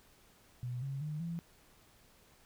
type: tone with pitch steps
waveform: sine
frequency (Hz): 123.3 / 136.81 / 151.8 / 168.43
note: B2 / C#3 / D#3 / E3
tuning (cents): -2 / -22 / -42 / +38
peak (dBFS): -36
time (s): 0.63-1.39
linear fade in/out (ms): 0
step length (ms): 190
effects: pink hiss -64 dBFS RMS until 2.45 s